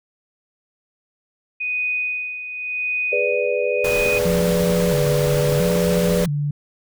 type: tone with tremolo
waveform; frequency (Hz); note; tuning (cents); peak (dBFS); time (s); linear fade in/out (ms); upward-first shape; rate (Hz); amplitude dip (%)
sine; 2489; D#7; 0; -19; 1.6-4.19; 10; sine; 0.88; 65
type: chord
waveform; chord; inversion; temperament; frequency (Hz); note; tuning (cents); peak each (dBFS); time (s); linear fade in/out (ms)
sine; G# diminished; none; equal; 415.3 / 493.9 / 587.3; G#4 / B4 / D5; 0 / 0 / 0; -24 / -21 / -23; 3.12-6.25; 10
type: noise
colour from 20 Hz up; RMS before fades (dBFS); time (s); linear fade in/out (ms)
pink; -27; 3.84-6.26; 5
type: tone with vibrato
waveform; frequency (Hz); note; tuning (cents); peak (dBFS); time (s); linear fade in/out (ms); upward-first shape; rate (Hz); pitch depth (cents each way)
sine; 160; D#3; +49; -19; 4.25-6.51; 5; square; 0.74; 160
effects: none